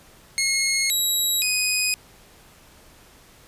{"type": "tone with pitch steps", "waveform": "15% pulse", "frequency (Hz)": [2163, 3869, 2500], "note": ["C#7", "B7", "D#7"], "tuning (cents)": [-43, -36, 8], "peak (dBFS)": -13, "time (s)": [0.38, 1.94], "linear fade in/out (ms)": 0, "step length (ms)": 520, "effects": ["pink hiss -51 dBFS RMS until 3.47 s", "resampled to 32000 Hz"]}